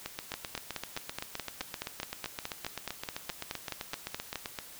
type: two click trains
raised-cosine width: 0.2 ms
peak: -17 / -18 dBFS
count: 20 / 36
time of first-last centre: 0.34-4.357 / 0.06-4.588 s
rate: 4.73 / 7.73 Hz
effects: white hiss -49 dBFS RMS until 4.79 s